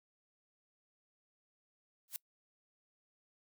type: noise with exponential growth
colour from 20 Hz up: blue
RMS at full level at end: -35 dBFS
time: 2.08-2.16 s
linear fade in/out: 1 ms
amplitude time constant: 16 ms
effects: noise-tail reverb RT60 0.1 s tail -24 dB re dry